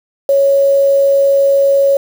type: tone with quantisation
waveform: sine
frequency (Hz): 554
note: C#5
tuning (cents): -1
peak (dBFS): -7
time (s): 0.29-1.97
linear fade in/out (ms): 2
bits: 5
effects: none